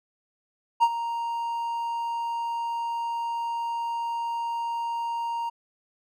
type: tone with ADSR envelope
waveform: triangle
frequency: 932.3 Hz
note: A#5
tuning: in tune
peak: -12 dBFS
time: 0.8-5.5 s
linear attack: 30 ms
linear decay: 52 ms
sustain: -13 dB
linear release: 15 ms
effects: none